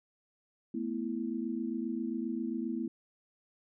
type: chord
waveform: sine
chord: A suspended second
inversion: none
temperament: just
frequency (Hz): 220 / 247.5 / 330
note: A3 / B3 / E4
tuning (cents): 0 / +4 / +2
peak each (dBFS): -37 / -36 / -37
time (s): 0.74-2.88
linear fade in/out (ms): 5
effects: none